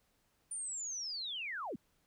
sine linear sweep, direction down, 9310 to 156.6 Hz, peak -38 dBFS, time 0.51-1.76 s, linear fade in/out 5 ms, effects pink hiss -75 dBFS RMS until 2.06 s

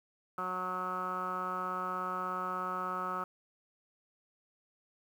10% pulse tone with low-pass filter, 183.3 Hz, F#3, 16 cents flat, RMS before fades -36 dBFS, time 0.38-3.24 s, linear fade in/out 2 ms, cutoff 1300 Hz, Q 9.1, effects 10-bit

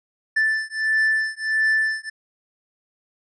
triangle beating tone pair, 1760 / 1761.5 Hz, A6 / A6, 0 / +1 cents, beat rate 1.5 Hz, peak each -20 dBFS, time 0.36-2.1 s, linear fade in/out 10 ms, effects resampled to 22050 Hz

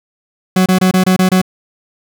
40% pulse tone bursts, 185.6 Hz, F#3, 6 cents sharp, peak -7 dBFS, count 7, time 0.56-1.416 s, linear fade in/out 5 ms, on 100 ms, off 26 ms, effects none

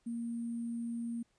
sine tone with sample-and-hold, 233.6 Hz, A#3, 4 cents sharp, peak -35 dBFS, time 0.06-1.23 s, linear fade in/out 10 ms, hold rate 8820 Hz, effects pink hiss -75 dBFS RMS until 1.38 s + resampled to 22050 Hz

